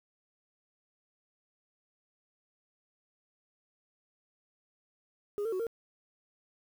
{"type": "tone with pitch steps", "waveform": "sine", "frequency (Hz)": [410.8, 452.5, 371.8, 460], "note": ["G#4", "A4", "F#4", "A#4"], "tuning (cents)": [-19, 48, 8, -23], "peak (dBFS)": -28, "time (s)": [5.38, 5.668], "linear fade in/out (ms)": 0, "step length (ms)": 72, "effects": ["tanh soft clip ceiling -29 dBFS", "9-bit"]}